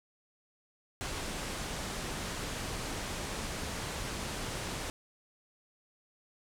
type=low-pass noise; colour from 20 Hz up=pink; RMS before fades=-38 dBFS; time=1.01-4.9 s; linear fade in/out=0 ms; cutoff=10000 Hz; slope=24 dB/octave; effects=none

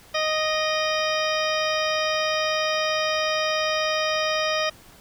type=harmonic tone with a mistuned harmonic; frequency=622.3 Hz; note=D#5; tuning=in tune; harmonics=1 / 2 / 3 / 4 / 5 / 6 / 8 / 9; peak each=-25 / -28 / -30 / -31 / -32 / -33 / -34 / -35 dBFS; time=0.14-4.7 s; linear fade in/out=10 ms; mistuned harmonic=4; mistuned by=-30 cents; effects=pink hiss -50 dBFS RMS until 5 s

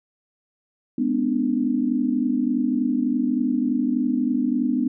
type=tone cluster; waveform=sine; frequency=206.1 / 247.6 / 271 / 299.8 Hz; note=G#3 / B3 / C#4 / D4; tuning=-13 / +5 / -39 / +36 cents; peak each=-29 / -21 / -29 / -25 dBFS; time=0.98-4.88 s; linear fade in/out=5 ms; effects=none

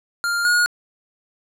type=tone pair in turn; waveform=square; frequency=1400 / 1440.2 Hz; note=F6 / F#6; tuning=+4 / -47 cents; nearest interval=unison; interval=49 cents; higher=second; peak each=-20 / -15 dBFS; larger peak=second; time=0.24-0.45 / 0.45-0.66 s; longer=neither; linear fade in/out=0 ms; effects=low-pass 12000 Hz 12 dB/octave

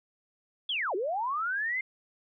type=linear two-way sweep; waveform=sine; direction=down then up; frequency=3473 to 345.4 to 2123 Hz; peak=-28 dBFS; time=0.69-1.81 s; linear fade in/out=5 ms; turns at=0.95 s; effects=none

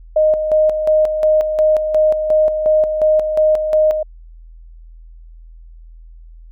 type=tone with tremolo; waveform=sine; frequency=619 Hz; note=D#5; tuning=9 cents flat; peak=-9 dBFS; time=0.16-4.03 s; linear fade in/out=5 ms; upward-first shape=square; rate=2.8 Hz; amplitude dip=55%; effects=added 41 Hz sine -36 dBFS peak until 6.51 s

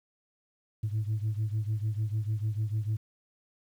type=beating tone pair; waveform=sine; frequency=106 / 112.7 Hz; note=G#2 / A2; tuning=+36 / +42 cents; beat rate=6.7 Hz; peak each=-28 / -31 dBFS; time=0.83-2.97 s; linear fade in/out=10 ms; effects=tanh soft clip ceiling -24 dBFS + 10-bit

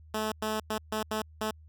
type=tone bursts at uneven times; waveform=10% pulse; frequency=216.4 Hz; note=A3; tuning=29 cents flat; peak=-21 dBFS; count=6; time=0.14-0.32 / 0.42-0.6 / 0.7-0.78 / 0.92-1.03 / 1.11-1.22 / 1.41-1.51 s; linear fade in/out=5 ms; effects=added 78 Hz sine -50 dBFS peak until 1.68 s

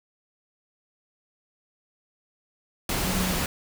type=tone in noise; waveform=sine; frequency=184.8 Hz; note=F#3; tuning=2 cents flat; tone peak=-27 dBFS; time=3.04-3.33 s; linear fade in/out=2 ms; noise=pink; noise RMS=-27 dBFS; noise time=2.89-3.46 s; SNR=-3 dB; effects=none

